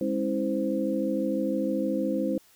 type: tone cluster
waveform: sine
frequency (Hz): 205 / 271.2 / 324.6 / 518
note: G#3 / C#4 / E4 / C5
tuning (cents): -22 / -38 / -27 / -17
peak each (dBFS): -30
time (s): 0.01-2.38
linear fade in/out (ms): 2
effects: white hiss -59 dBFS RMS until 2.55 s